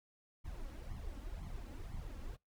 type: noise with flanger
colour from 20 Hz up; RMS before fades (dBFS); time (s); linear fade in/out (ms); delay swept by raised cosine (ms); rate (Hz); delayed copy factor
brown; -45; 0.44-2.37; 20; 0.93 to 3.73; 2; +0.75
effects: noise-tail reverb RT60 0.2 s tail -24 dB re dry